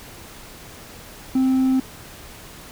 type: tone with hard clipping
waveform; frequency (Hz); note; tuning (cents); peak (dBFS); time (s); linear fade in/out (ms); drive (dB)
sine; 261.6; C4; 0; -16; 1.35-1.8; 5; 2
effects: pink hiss -41 dBFS RMS until 2.71 s